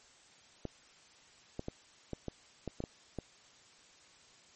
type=clicks; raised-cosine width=2 ms; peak=-24 dBFS; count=9; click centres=0.653 / 1.594 / 1.684 / 2.133 / 2.283 / 2.677 / 2.804 / 2.839 / 3.187 s; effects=white hiss -61 dBFS RMS until 4.55 s + MP3 32 kbps